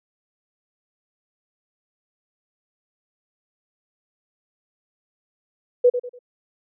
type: tone with echo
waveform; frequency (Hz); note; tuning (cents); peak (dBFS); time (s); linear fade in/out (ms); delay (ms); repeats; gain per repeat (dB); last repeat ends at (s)
sine; 491.7; B4; -8; -10; 5.84-5.9; 10; 97; 3; -10; 6.191
effects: none